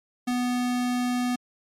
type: tone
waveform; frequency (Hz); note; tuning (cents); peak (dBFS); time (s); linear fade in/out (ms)
square; 246.9; B3; 0; -24; 0.27-1.36; 10
effects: low-pass 12000 Hz 12 dB/octave + MP3 96 kbps

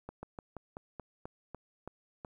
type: slowing click train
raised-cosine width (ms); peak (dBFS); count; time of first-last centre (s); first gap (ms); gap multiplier
1; -28; 10; 0.09-2.248; 140; 1.13
effects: 11-bit

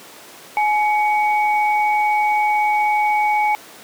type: tone pair together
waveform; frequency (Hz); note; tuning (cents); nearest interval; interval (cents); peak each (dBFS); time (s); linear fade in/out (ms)
sine; 843.7 / 2242; G#5 / C#7; +27 / +19; octave + perfect fourth; 1692; -15 / -22; 0.57-3.55; 0
effects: pink hiss -40 dBFS RMS until 3.83 s + high-pass 300 Hz 12 dB/octave

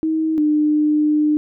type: tone pair in turn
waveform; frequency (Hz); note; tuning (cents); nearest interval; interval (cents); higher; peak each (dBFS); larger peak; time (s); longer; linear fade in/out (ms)
sine; 317.3 / 301.5; D#4 / D4; +34 / +46; minor second; 88; first; -16 / -13; second; 0.03-0.38 / 0.38-1.37; second; 0
effects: none

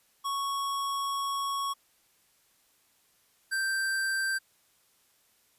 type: tone pair in turn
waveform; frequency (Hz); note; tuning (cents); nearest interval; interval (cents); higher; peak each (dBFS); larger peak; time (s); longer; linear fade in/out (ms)
square; 1108.7 / 1567.9; C#6 / G6; 0 / 0; tritone; 600; second; -30 / -28; second; 0.24-1.74 / 3.51-4.39; first; 20
effects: white hiss -67 dBFS RMS until 5.58 s + resampled to 32000 Hz

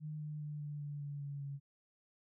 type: tone with pitch steps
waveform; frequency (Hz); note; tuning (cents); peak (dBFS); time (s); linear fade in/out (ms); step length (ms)
sine; 152.7 / 150.86 / 149.04 / 147.24 / 145.47 / 143.71 / 141.98 / 140.27; D#3 / D3 / D3 / D3 / D3 / D3 / C#3 / C#3; -32 / +47 / +26 / +5 / -16 / -37 / +42 / +21; -40; 0-1.6; 50; 200
effects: none

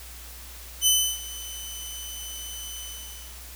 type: tone with ADSR envelope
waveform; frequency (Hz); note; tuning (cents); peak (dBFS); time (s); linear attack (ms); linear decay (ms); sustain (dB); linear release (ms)
15% pulse; 3022; F#7; +36; -9; 0.81-3.41; 56; 310; -19; 630
effects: added 60 Hz sine -43 dBFS peak until 3.55 s + white hiss -44 dBFS RMS until 3.55 s

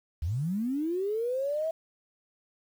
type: linear sweep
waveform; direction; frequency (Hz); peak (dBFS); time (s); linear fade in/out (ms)
sine; up; 68.6 to 657; -27; 0.22-1.71; 5
effects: 9-bit

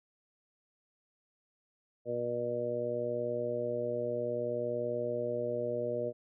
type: harmonic tone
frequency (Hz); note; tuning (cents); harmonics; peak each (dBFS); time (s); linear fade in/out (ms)
120.6; B2; -41; 1 / 2 / 3 / 4 / 5; -44 / -43 / -40 / -35 / -35; 2.05-6.13; 50
effects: none

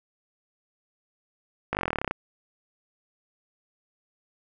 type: slowing click train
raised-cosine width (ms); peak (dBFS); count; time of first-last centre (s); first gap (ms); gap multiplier
0.5; -11; 16; 1.73-2.11; 19; 1.04
effects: none

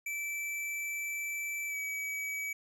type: tone with pitch glide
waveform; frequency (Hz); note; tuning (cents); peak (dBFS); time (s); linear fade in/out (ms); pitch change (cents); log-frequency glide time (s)
square; 2322 to 2279; D7 to C#7; -20 to +47; -35; 0.06-2.53; 5; -33; 1.68-1.76
effects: none

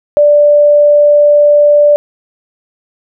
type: tone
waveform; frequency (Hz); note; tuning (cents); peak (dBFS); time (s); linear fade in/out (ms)
sine; 587.3; D5; 0; -3; 0.17-1.96; 0
effects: none

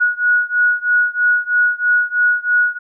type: beating tone pair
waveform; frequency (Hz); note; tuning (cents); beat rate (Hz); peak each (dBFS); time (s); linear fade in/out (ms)
sine; 1457 / 1460.1; F#6 / F#6; -27 / -23; 3.1; -15 / -16; 0-2.79; 20
effects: none

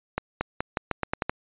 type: accelerating click train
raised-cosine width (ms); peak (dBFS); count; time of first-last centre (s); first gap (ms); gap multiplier
0.5; -10; 9; 0.18-1.296; 230; 0.85
effects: resampled to 8000 Hz

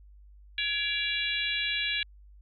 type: harmonic tone with a mistuned harmonic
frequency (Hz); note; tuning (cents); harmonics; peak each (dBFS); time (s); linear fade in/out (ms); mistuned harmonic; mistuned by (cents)
560; C#5; +18; 3 / 4 / 5 / 6 / 7; -35 / -32 / -35 / -33 / -35; 0.58-2.03; 2; 4; +73
effects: added 50 Hz sine -50 dBFS peak until 2.41 s

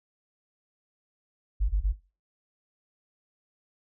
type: tone bursts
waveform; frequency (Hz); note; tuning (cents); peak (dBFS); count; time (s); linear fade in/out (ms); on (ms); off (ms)
sine; 49.28; G1; +10; -20; 3; 1.6-1.929; 20; 95; 22
effects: noise-tail reverb RT60 0.3 s tail -18 dB re dry + tanh soft clip ceiling -16 dBFS

